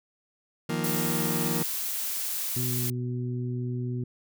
30% pulse chord, Eb suspended second, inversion none, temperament just, 155.56 / 175.01 / 233.3 Hz, Eb3 / F3 / Bb3, 0 / +4 / +2 cents, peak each -29 dBFS, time 0.69-1.63 s, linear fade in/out 5 ms
blue noise, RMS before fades -31 dBFS, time 0.84-2.9 s, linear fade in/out 2 ms
harmonic tone, 123.47 Hz, B2, in tune, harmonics 1 / 2 / 3, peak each -29 / -35 / -39 dBFS, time 2.56-4.04 s, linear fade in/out 5 ms
effects none

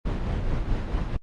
brown noise with tremolo, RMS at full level -24 dBFS, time 0.05-1.17 s, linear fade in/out 10 ms, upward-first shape sine, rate 4.6 Hz, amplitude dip 40%, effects low-pass 4000 Hz 12 dB/octave + Opus 24 kbps

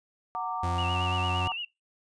sine chord, Gb augmented, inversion none, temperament equal with one note detuned, 740 / 920 / 1174.7 Hz, Gb5 / Bb5 / D6, 0 / -23 / 0 cents, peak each -34 dBFS, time 0.35-1.52 s, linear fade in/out 0 ms
40% pulse tone with pitch glide, 87.5 to 90.32 Hz, F2 to F#2, +4 to -41 cents, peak -28 dBFS, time 0.63-1.48 s, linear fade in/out 5 ms, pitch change +55 cents, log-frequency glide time 0.84-0.97 s
sine tone with vibrato, 2794 Hz, F7, in tune, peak -32 dBFS, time 0.78-1.65 s, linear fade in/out 5 ms, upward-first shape sine, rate 8.8 Hz, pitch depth 77 cents each way
effects noise-tail reverb RT60 0.2 s tail -22 dB re dry + resampled to 22050 Hz

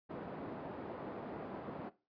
pink band-pass noise, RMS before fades -45 dBFS, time 0.09-1.9 s, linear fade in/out 20 ms, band 210 to 840 Hz, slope 12 dB/octave, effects noise-tail reverb RT60 0.3 s tail -17 dB re dry + resampled to 11025 Hz

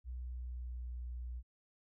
sine tone with pitch glide, 61.9 to 60.8 Hz, B1 to B1, +5 to -26 cents, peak -40 dBFS, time 0.04-1.43 s, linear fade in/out 50 ms, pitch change -31 cents, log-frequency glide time 0.18-0.93 s, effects none

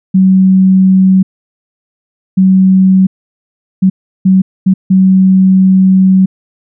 sine tone bursts at uneven times, 188.8 Hz, F#3, 35 cents sharp, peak -3 dBFS, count 6, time 0.14-1.23 / 2.37-3.07 / 3.82-3.9 / 4.25-4.42 / 4.66-4.74 / 4.9-6.26 s, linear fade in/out 10 ms, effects none

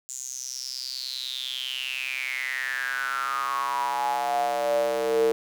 square tone with high-pass filter sweep, 64.9 Hz, C2, 13 cents flat, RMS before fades -28 dBFS, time 0.09-5.32 s, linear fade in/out 0 ms, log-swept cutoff 7200 to 430 Hz, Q 9.6, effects none

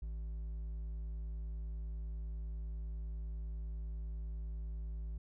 triangle tone with hard clipping, 55 Hz, A1, in tune, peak -40 dBFS, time 0.02-5.18 s, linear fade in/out 5 ms, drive 7 dB, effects none

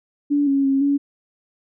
sine tone with pitch steps, 288.3 / 276 / 271.7 / 282.6 Hz, D4 / C#4 / C#4 / C#4, -32 / -7 / -35 / +34 cents, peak -15 dBFS, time 0.3-0.98 s, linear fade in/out 20 ms, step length 170 ms, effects none

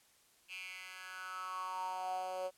10% pulse tone with high-pass filter sweep, 185.4 Hz, F#3, 4 cents sharp, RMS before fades -42 dBFS, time 0.48-2.51 s, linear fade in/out 50 ms, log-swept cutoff 2600 to 550 Hz, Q 7.1, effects white hiss -68 dBFS RMS until 2.57 s + low-pass 12000 Hz 12 dB/octave

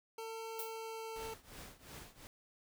25% pulse tone with pitch glide, 449.6 to 446.8 Hz, A4 to A4, +37 to +27 cents, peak -39 dBFS, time 0.18-1.34 s, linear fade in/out 5 ms, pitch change -10 cents, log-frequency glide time 0.37-1.18 s
violet noise with exponential decay, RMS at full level -39 dBFS, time 0.59-0.79 s, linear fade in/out 2 ms, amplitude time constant 43 ms
pink noise with tremolo, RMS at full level -49 dBFS, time 1.16-2.27 s, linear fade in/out 0 ms, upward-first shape triangle, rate 2.8 Hz, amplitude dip 90%
effects none

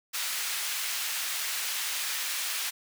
pink high-pass noise, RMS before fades -32 dBFS, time 0.13-2.71 s, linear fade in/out 20 ms, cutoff 1900 Hz, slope 12 dB/octave, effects none

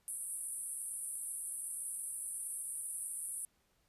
white band-pass noise, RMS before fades -42 dBFS, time 0.08-3.45 s, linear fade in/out 0 ms, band 8800 to 11000 Hz, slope 96 dB/octave, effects pink hiss -75 dBFS RMS until 3.88 s + resampled to 32000 Hz

